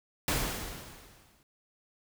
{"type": "noise with exponential decay", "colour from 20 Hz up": "pink", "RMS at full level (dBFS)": -27, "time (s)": [0.28, 1.43], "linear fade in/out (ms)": 1, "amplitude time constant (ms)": 250, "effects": []}